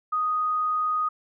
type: tone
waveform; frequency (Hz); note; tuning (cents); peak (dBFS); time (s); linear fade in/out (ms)
sine; 1244.5; D#6; 0; -22; 0.12-1.09; 10
effects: none